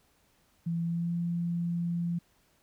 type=tone with pitch glide; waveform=sine; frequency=168.1 to 171.43 Hz; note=E3 to F3; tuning=+34 to -32 cents; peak=-28 dBFS; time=0.66-2.19 s; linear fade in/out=10 ms; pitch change=+34 cents; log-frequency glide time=0.83-1.14 s; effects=pink hiss -68 dBFS RMS until 2.62 s